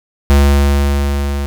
square tone with level ramp, 70.5 Hz, C#2, 30 cents sharp, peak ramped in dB -6 to -17 dBFS, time 0.3-1.46 s, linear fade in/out 0 ms, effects none

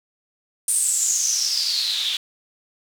white noise with band-pass filter sweep, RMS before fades -22 dBFS, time 0.68-2.17 s, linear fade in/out 2 ms, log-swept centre 9200 to 3300 Hz, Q 9, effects none

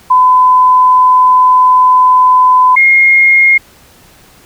sine tone pair in turn, 1010 / 2140 Hz, B5 / C7, +39 / +38 cents, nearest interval octave + minor second, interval 1299 cents, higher second, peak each -3 dBFS, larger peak neither, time 0.1-2.76 / 2.76-3.58 s, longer first, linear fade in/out 10 ms, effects pink hiss -42 dBFS RMS until 4.45 s

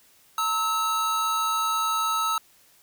square tone pair together, 917.1 / 1297 Hz, A#5 / E6, -29 / -28 cents, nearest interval tritone, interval 601 cents, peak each -32 / -24 dBFS, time 0.38-2.38 s, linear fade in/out 2 ms, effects white hiss -58 dBFS RMS until 2.82 s

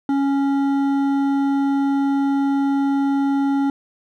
sine tone with hard clipping, 277.2 Hz, C#4, in tune, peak -18 dBFS, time 0.09-3.7 s, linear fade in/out 2 ms, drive 9 dB, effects none

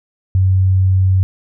sine tone, 94.2 Hz, F#2, 32 cents sharp, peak -9 dBFS, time 0.35-1.23 s, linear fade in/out 0 ms, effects none

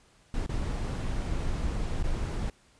brown noise with dropouts, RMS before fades -30 dBFS, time 0.34-2.5 s, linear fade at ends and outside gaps 2 ms, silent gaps 0.463-0.493 / 2.027-2.039 s, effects pink hiss -62 dBFS RMS until 2.79 s + resampled to 22050 Hz

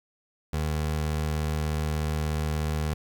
25% pulse tone, 76.7 Hz, D#2, 24 cents flat, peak -22 dBFS, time 0.53-2.94 s, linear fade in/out 5 ms, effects 10-bit

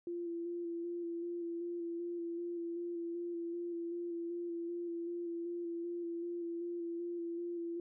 sine tone with vibrato, 342.3 Hz, F4, 35 cents flat, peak -37 dBFS, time 0.07-7.8 s, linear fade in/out 2 ms, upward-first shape square, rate 2.6 Hz, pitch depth 18 cents each way, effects none

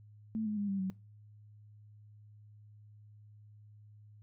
sine tone with pitch steps, 220 / 211.6 / 203.6 / 195.88 / 188.45 Hz, A3 / G#3 / G#3 / G3 / F#3, 0 / +33 / -34 / -1 / +32 cents, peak -32 dBFS, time 0.35-0.9 s, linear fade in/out 0 ms, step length 110 ms, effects noise-tail reverb RT60 0.3 s tail -22 dB re dry + added 105 Hz sine -54 dBFS peak until 4.22 s

